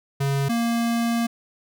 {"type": "tone pair in turn", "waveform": "square", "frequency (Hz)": [138.59, 233.1], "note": ["C#3", "A#3"], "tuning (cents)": [0, 0], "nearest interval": "major sixth", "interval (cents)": 900, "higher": "second", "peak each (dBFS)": -21, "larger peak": "neither", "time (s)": [[0.2, 0.49], [0.49, 1.27]], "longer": "second", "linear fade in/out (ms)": 10, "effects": []}